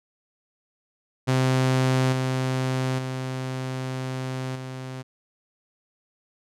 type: tone with level steps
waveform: sawtooth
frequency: 130 Hz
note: C3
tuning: 11 cents flat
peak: -15 / -19 / -24 / -29 dBFS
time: 1.27-5.03 s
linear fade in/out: 20 ms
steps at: 2.12 / 2.98 / 4.55 s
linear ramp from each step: 10 ms
effects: low-pass 9000 Hz 12 dB/octave